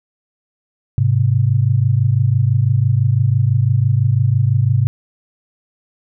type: tone pair together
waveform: sine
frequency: 104.82 / 130.81 Hz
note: G#2 / C3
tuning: +16 / 0 cents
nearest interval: major third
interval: 384 cents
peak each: -14 dBFS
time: 0.98-4.87 s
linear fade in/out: 0 ms
effects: none